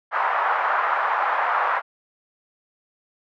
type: band-pass noise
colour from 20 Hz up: white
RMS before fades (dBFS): -22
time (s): 0.11-1.82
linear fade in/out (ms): 50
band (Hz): 730 to 1400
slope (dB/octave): 24
effects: none